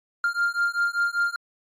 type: beating tone pair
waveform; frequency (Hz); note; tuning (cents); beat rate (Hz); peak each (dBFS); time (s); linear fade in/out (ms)
triangle; 1396.9 / 1402; F6 / F6; 0 / +6; 5.1; -23; 0.24-1.36; 2
effects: AAC 64 kbps